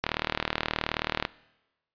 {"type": "click train", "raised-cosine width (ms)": 0.3, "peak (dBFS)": -9, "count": 48, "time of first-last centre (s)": [0.04, 1.251], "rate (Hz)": 38.8, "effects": ["noise-tail reverb RT60 1.0 s tail -21 dB re dry", "resampled to 11025 Hz"]}